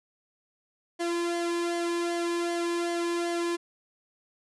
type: tone with flanger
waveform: sawtooth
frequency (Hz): 343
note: F4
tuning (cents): -31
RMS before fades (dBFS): -29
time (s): 0.99-3.57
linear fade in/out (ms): 20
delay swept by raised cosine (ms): 0.77 to 1.56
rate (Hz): 2.6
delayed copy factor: -0.65
effects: resampled to 24000 Hz